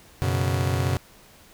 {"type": "chord", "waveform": "45% pulse", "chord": "F# suspended fourth", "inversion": "none", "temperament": "just", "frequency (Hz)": [92.5, 123.33, 138.75], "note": ["F#2", "B2", "C#3"], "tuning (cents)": [0, -2, 2], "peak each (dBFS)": [-25, -26, -28], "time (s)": [0.22, 0.97], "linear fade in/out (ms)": 0, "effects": ["pink hiss -52 dBFS RMS until 1.53 s"]}